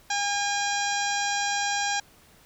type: harmonic tone with a mistuned harmonic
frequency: 811 Hz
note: G#5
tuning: 41 cents flat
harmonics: 1 / 2 / 3 / 4 / 5 / 6 / 7 / 8 / 9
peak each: -28 / -30 / -35 / -36 / -36 / -39 / -33 / -41 / -38 dBFS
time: 0.1-2 s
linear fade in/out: 5 ms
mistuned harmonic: 5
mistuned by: -23 cents
effects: pink hiss -56 dBFS RMS until 2.45 s